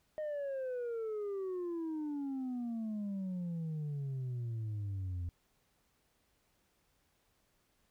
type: exponential sweep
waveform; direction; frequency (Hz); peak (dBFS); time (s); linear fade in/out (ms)
sine; down; 621 to 85.4; -33; 0.18-5.29; 0
effects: tanh soft clip ceiling -35 dBFS + pink hiss -75 dBFS RMS until 7.9 s